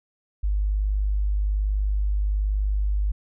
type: tone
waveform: sine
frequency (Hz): 50.6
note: G#1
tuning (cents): -44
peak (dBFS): -20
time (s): 0.43-3.12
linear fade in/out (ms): 10
effects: none